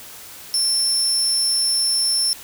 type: tone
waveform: 30% pulse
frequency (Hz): 5370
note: E8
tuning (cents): +31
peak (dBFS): -13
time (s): 0.54-2.33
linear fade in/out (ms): 0
effects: white hiss -39 dBFS RMS until 2.43 s